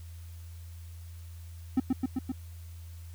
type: tone with echo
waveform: triangle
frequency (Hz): 259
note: C4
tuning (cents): -17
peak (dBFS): -19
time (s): 1.77-1.8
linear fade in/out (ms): 5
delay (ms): 130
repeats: 4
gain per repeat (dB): -2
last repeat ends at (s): 2.32
effects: added 84 Hz sine -42 dBFS peak until 3.14 s + white hiss -59 dBFS RMS until 3.14 s